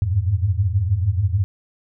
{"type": "tone cluster", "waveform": "sine", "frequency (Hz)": [86.7, 98.8, 105.4], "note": ["F2", "G2", "G#2"], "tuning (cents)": [-12, 14, 26], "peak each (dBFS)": -21, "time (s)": [0.02, 1.44], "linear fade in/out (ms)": 0, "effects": []}